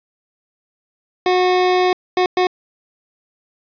25% pulse tone bursts at uneven times, 365 Hz, F#4, 24 cents flat, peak -9 dBFS, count 3, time 1.26-1.93 / 2.17-2.26 / 2.37-2.47 s, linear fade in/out 2 ms, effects resampled to 11025 Hz + 7-bit

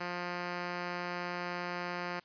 5% pulse tone, 176.6 Hz, F3, 20 cents sharp, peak -24 dBFS, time 0-2.2 s, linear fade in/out 10 ms, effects white hiss -65 dBFS RMS until 2.24 s + resampled to 11025 Hz

